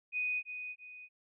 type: tone with echo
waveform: sine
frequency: 2489 Hz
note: D#7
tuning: in tune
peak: -31 dBFS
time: 0.12-0.43 s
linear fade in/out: 50 ms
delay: 330 ms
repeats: 2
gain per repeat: -8 dB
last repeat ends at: 1.09 s
effects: none